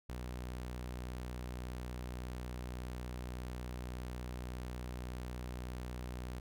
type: tone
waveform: sawtooth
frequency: 61.74 Hz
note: B1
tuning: in tune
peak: -37 dBFS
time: 0.09-6.4 s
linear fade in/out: 5 ms
effects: none